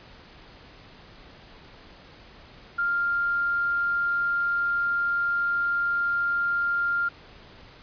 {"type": "tone with tanh clipping", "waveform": "triangle", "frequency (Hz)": 1396.9, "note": "F6", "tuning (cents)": 0, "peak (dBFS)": -22, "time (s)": [2.78, 7.09], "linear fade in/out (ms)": 10, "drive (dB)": 3, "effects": ["pink hiss -49 dBFS RMS until 7.82 s", "resampled to 11025 Hz"]}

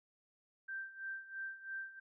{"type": "tone with tremolo", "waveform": "sine", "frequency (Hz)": 1568, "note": "G6", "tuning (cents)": 0, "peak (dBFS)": -39, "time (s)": [0.68, 2], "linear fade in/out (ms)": 10, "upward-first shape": "sine", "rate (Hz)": 3, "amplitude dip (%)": 80, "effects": []}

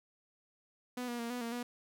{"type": "tone with pitch steps", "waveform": "sawtooth", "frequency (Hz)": [248.1, 239.8, 233.3, 246.1, 232.1, 242.8], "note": ["B3", "A#3", "A#3", "B3", "A#3", "B3"], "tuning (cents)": [8, 49, 2, -6, -7, -29], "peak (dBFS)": -33, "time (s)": [0.97, 1.63], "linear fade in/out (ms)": 5, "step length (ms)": 110, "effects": []}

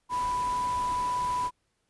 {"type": "tone in noise", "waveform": "sine", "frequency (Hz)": 991, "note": "B5", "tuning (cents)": 6, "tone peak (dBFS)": -26, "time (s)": [0.09, 1.51], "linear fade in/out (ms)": 50, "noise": "pink", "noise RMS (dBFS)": -41, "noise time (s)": [0.09, 1.51], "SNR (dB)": 12, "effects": ["pink hiss -75 dBFS RMS until 1.89 s", "resampled to 24000 Hz"]}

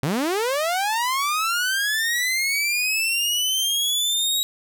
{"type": "linear sweep", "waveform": "sawtooth", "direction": "up", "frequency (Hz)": [123.47, 3833], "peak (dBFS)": -17, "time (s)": [0.03, 4.43], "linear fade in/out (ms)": 0, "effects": []}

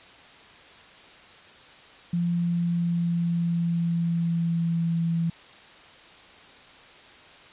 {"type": "tone with pitch glide", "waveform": "sine", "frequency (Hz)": [172.6, 166.91], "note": ["F3", "E3"], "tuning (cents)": [-20, 22], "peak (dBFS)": -22, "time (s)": [2.13, 5.3], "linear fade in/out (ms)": 5, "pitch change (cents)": -58, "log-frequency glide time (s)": [2.29, 5], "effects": ["white hiss -49 dBFS RMS until 7.52 s", "resampled to 8000 Hz"]}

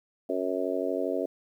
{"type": "harmonic tone", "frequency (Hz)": 92.5, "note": "F#2", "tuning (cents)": 0, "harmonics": [3, 4, 5, 6, 7], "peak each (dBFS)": [-33, -33, -33, -33, -33], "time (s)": [0.29, 1.26], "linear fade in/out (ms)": 5, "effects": ["10-bit"]}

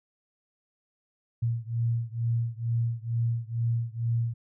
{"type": "beating tone pair", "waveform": "sine", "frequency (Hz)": [115.6, 117.8], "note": ["A#2", "A#2"], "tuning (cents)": [-14, 19], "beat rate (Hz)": 2.2, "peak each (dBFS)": [-28, -29], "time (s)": [1.42, 4.34], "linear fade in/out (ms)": 10, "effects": []}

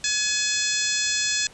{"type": "harmonic tone with a mistuned harmonic", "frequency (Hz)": 848, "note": "G#5", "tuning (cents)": 36, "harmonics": [2, 3, 4, 5, 6, 7, 8, 9], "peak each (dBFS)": [-30, -30, -30, -30, -30, -30, -30, -30], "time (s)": [0.04, 1.47], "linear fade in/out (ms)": 2, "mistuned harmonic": 4, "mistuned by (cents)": 22, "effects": ["pink hiss -49 dBFS RMS until 1.53 s", "resampled to 22050 Hz"]}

